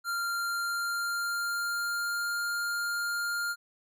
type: tone with pitch glide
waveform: square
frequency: 1389 to 1404.3 Hz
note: F6 to F6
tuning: -10 to +9 cents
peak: -30 dBFS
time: 0.04-3.56 s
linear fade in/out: 50 ms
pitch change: +19 cents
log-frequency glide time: 0.37-2.4 s
effects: none